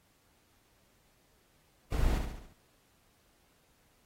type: noise with echo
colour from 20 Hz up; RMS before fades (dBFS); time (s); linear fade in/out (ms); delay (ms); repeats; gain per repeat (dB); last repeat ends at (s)
brown; -29; 1.92-2.18; 2; 70; 5; -5; 2.53
effects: pink hiss -69 dBFS RMS until 4.05 s + AAC 48 kbps